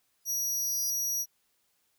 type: tone with exponential growth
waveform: 10% pulse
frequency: 4978 Hz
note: D#8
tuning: in tune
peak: -28 dBFS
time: 0.21-0.9 s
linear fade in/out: 0 ms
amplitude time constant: 150 ms
type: tone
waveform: sawtooth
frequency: 5780 Hz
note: F#8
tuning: 41 cents flat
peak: -26 dBFS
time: 0.25-1.26 s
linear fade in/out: 50 ms
effects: white hiss -73 dBFS RMS until 1.98 s